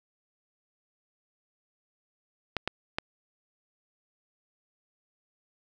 clicks, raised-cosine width 0.3 ms, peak -12 dBFS, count 3, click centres 2.567 / 2.676 / 2.985 s, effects none

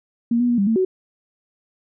sine tone with pitch steps, 234.6 / 243.6 / 239.8 / 198.4 / 224.9 / 373.9 Hz, A#3 / B3 / A#3 / G3 / A3 / F#4, +11 / -24 / +49 / +21 / +38 / +18 cents, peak -15 dBFS, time 0.31-0.85 s, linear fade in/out 5 ms, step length 90 ms, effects none

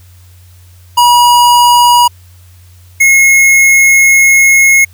square tone pair in turn, 965 / 2166 Hz, B5 / C#7, -40 / -41 cents, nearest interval octave + major second, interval 1399 cents, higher second, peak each -4 / -4 dBFS, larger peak neither, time 0.97-2.08 / 3-4.85 s, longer second, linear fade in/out 10 ms, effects added 89 Hz sine -36 dBFS peak until 4.93 s + white hiss -47 dBFS RMS until 4.93 s

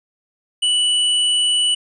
square tone, 2960 Hz, F#7, in tune, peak -15 dBFS, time 0.62-1.75 s, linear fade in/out 10 ms, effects resampled to 24000 Hz

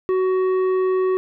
triangle tone with tanh clipping, 373.5 Hz, F#4, 16 cents sharp, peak -18 dBFS, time 0.09-1.17 s, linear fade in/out 0 ms, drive 13 dB, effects none

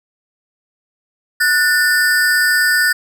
square ring-modulated tone, 1627 Hz, G#6, 36 cents flat, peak -9 dBFS, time 1.4-2.93 s, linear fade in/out 10 ms, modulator 158 Hz, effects none

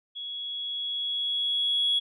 sine tone with level ramp, 3348 Hz, G#7, 13 cents sharp, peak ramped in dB -34 to -20 dBFS, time 0.15-2 s, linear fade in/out 20 ms, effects tanh soft clip ceiling -17 dBFS

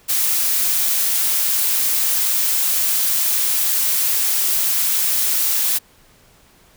blue noise, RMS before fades -18 dBFS, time 0.08-5.79 s, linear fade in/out 20 ms, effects pink hiss -52 dBFS RMS until 6.76 s

